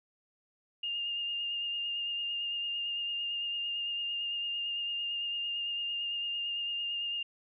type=tone with vibrato; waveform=sine; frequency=2820 Hz; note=F7; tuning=16 cents sharp; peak=-32 dBFS; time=0.83-7.23 s; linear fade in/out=5 ms; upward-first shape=sine; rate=8.9 Hz; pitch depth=17 cents each way; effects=none